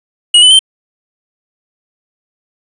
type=tone with pitch steps; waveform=square; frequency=2900 / 3006 / 3115 Hz; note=F#7 / F#7 / G7; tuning=-35 / +27 / -12 cents; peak=-3 dBFS; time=0.34-0.592 s; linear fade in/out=5 ms; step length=84 ms; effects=resampled to 24000 Hz + 7-bit